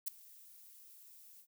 violet noise with ADSR envelope, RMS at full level -34 dBFS, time 0.06-1.47 s, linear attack 19 ms, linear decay 6 ms, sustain -24 dB, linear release 71 ms, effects none

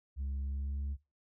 sine tone with pitch glide, 68.4 to 70.2 Hz, C#2 to C#2, -23 to +22 cents, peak -31 dBFS, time 0.16-0.97 s, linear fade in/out 50 ms, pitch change +45 cents, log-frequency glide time 0.4-0.82 s, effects noise-tail reverb RT60 0.3 s tail -22 dB re dry + tanh soft clip ceiling -33 dBFS

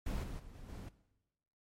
brown noise with level steps, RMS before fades -37 / -43 / -54 / -51 / -46 dBFS, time 0.06-0.89 s, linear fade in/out 5 ms, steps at 0.22 / 0.38 / 0.53 / 0.68 s, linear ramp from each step 20 ms, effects noise-tail reverb RT60 1.0 s tail -17 dB re dry + MP3 64 kbps

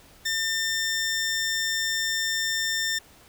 15% pulse tone, 1800 Hz, A6, 39 cents sharp, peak -18 dBFS, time 0.25-2.99 s, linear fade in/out 10 ms, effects pink hiss -53 dBFS RMS until 3.28 s

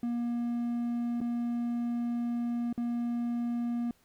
triangle tone with dropouts, 237.8 Hz, A#3, 35 cents sharp, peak -27 dBFS, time 0.03-3.91 s, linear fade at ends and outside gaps 2 ms, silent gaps 1.205-1.213 / 2.728-2.777 s, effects pink hiss -67 dBFS RMS until 4.04 s

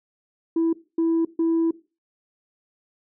sine tone bursts at uneven times, 329.6 Hz, E4, in tune, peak -16 dBFS, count 3, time 0.56-0.73 / 0.98-1.25 / 1.39-1.71 s, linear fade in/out 5 ms, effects noise-tail reverb RT60 0.3 s tail -19 dB re dry + tanh soft clip ceiling -16 dBFS

